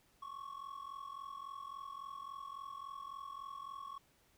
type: ring-modulated tone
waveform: triangle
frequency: 1108.7 Hz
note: C#6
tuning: in tune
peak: -40 dBFS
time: 0.22-3.98 s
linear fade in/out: 0 ms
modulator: 21.8 Hz
effects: pink hiss -71 dBFS RMS until 4.37 s